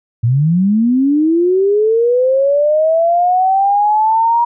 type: linear sweep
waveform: sine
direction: up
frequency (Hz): 110.7 to 952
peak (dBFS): -9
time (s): 0.23-4.45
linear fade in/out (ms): 10
effects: none